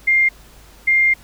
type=tone bursts at uneven times; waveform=sine; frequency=2111 Hz; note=C7; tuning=15 cents sharp; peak=-11 dBFS; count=2; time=0.07-0.29 / 0.87-1.14 s; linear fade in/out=10 ms; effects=added 50 Hz sine -45 dBFS peak until 1.23 s + pink hiss -47 dBFS RMS until 1.23 s